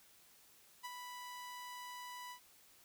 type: tone with ADSR envelope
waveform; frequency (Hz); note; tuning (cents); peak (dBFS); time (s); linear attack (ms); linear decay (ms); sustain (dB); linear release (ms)
sawtooth; 987.8; B5; 0; -38; 0.83-2.4; 23; 28; -5; 89
effects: white hiss -65 dBFS RMS until 2.84 s

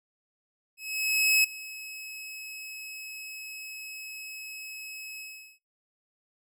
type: tone with ADSR envelope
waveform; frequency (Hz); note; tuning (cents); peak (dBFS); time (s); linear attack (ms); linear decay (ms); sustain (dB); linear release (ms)
sawtooth; 2571; E7; -44; -16; 0.77-5.59; 670; 7; -20; 390
effects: noise-tail reverb RT60 0.2 s tail -23 dB re dry

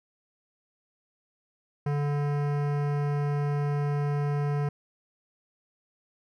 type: tone with hard clipping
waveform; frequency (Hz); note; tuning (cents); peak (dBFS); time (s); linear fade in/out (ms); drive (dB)
sine; 144.9; D3; -23; -27; 1.86-4.69; 5; 18
effects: none

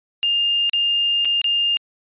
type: tone with dropouts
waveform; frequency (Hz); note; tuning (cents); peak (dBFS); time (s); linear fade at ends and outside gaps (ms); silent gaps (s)
sine; 2813; F7; +12; -16; 0.23-1.77; 0; 0.695-0.734 / 1.248-1.254 / 1.415-1.443
effects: resampled to 8000 Hz

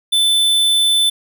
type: tone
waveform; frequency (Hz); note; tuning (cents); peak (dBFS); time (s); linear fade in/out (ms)
square; 3520; A7; 0; -12; 0.12-1.1; 10
effects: none

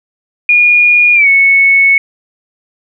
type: tone with pitch glide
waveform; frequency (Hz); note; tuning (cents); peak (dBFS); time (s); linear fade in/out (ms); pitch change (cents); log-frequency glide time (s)
sine; 2436 to 2208; D#7 to C#7; -37 to -7; -4; 0.49-1.98; 2; -170; 1.14-1.28
effects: none

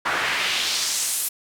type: noise with band-pass filter sweep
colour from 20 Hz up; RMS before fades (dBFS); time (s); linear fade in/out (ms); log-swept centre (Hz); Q
pink; -24; 0.05-1.29; 10; 1300 to 12000; 1.4
effects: none

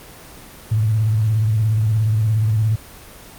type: tone with vibrato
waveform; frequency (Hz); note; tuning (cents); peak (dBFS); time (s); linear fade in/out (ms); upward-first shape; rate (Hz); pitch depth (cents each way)
sine; 109; A2; -16; -14; 0.71-2.76; 10; square; 17; 55
effects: pink hiss -40 dBFS RMS until 3.38 s + Opus 24 kbps

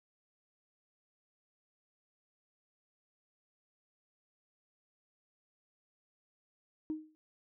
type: tone with exponential decay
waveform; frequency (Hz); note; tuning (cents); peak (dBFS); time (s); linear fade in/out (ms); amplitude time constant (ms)
sine; 311.1; D#4; 0; -30; 6.9-7.15; 0; 54
effects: tanh soft clip ceiling -27 dBFS

